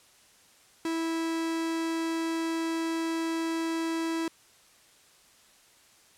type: tone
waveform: 45% pulse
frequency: 327.7 Hz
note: E4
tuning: 10 cents flat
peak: -28 dBFS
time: 0.85-4.28 s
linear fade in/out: 2 ms
effects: white hiss -59 dBFS RMS until 6.17 s + low-pass 10000 Hz 12 dB/octave